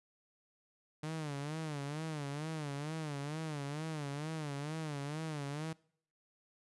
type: tone with vibrato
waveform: sawtooth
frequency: 150 Hz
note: D3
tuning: 37 cents sharp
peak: -34 dBFS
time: 1.03-5.73 s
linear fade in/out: 5 ms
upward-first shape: sine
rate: 2.2 Hz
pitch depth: 120 cents each way
effects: noise-tail reverb RT60 0.6 s tail -23 dB re dry + resampled to 24000 Hz